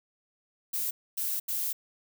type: noise bursts at uneven times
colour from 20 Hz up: violet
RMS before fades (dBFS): -31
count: 3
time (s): 0.73-0.91 / 1.17-1.4 / 1.48-1.73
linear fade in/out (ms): 10
effects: none